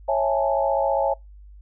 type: chord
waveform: sine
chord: A major seventh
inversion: first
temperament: just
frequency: 550 / 660 / 825 / 880 Hz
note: C#5 / E5 / G#5 / A5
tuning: -14 / +2 / -12 / 0 cents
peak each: -22 / -24 / -25 / -27 dBFS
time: 0.08-1.14 s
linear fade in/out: 10 ms
effects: noise-tail reverb RT60 0.2 s tail -26 dB re dry + added 50 Hz sine -42 dBFS peak until 1.61 s